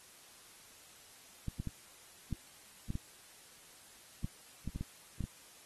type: clicks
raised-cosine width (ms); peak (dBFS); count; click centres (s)
5; -25; 12; 1.483 / 1.6 / 1.673 / 2.327 / 2.904 / 2.954 / 4.245 / 4.676 / 4.76 / 4.81 / 5.207 / 5.24
effects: white hiss -58 dBFS RMS until 5.65 s + AAC 32 kbps